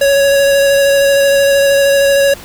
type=tone with vibrato; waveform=square; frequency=557 Hz; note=C#5; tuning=8 cents sharp; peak=-8 dBFS; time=0.01-2.34 s; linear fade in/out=5 ms; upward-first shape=square; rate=13 Hz; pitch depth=10 cents each way; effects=pink hiss -33 dBFS RMS until 2.44 s